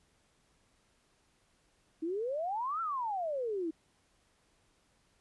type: exponential two-way sweep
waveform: sine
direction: up then down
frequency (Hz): 310 to 1372 to 310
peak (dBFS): -32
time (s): 2.02-3.71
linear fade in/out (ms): 10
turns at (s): 2.81
effects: pink hiss -71 dBFS RMS until 5.2 s + resampled to 24000 Hz